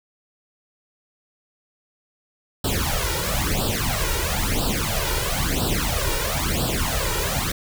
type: noise with flanger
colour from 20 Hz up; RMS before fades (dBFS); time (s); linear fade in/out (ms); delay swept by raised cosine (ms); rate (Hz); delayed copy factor
pink; -23; 2.64-7.52; 5; 0.23 to 2.13; 1; +0.9
effects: none